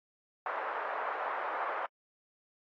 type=band-pass noise; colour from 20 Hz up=white; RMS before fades=-36 dBFS; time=0.46-1.86 s; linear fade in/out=2 ms; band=540 to 1400 Hz; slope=24 dB/octave; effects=AAC 32 kbps